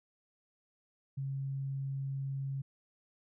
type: tone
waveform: sine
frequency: 136.4 Hz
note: C#3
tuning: 28 cents flat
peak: -34 dBFS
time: 1.17-2.62 s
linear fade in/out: 10 ms
effects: none